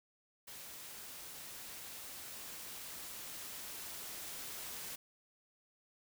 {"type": "noise with level ramp", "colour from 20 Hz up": "white", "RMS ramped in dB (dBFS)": [-50, -45], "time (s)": [0.47, 4.96], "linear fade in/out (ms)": 10, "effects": []}